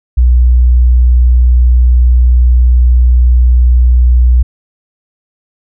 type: tone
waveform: sine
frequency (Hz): 61.2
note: B1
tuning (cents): -15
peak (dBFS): -3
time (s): 0.17-4.43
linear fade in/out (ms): 10
effects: none